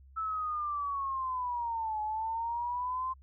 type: linear two-way sweep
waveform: sine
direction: down then up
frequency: 1318.5 to 848 to 1047 Hz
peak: -31 dBFS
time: 0.16-3.14 s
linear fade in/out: 20 ms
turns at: 2.01 s
effects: added 67 Hz sine -53 dBFS peak until 3.22 s